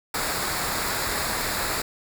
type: noise with comb filter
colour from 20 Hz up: pink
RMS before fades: -27 dBFS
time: 0.14-1.82 s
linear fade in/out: 5 ms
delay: 0.33 ms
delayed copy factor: -0.6
effects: none